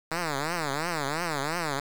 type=tone with vibrato; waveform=5% pulse; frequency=155.2 Hz; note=D#3; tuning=4 cents flat; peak=-16 dBFS; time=0.11-1.8 s; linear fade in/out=5 ms; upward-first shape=triangle; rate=2.9 Hz; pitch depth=260 cents each way; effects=low-pass 10000 Hz 12 dB/octave + 7-bit